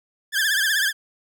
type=tone with vibrato; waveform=sawtooth; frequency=1661.2 Hz; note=G#6; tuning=in tune; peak=-15 dBFS; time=0.32-0.93 s; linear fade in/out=50 ms; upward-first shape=triangle; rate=16 Hz; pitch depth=140 cents each way; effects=none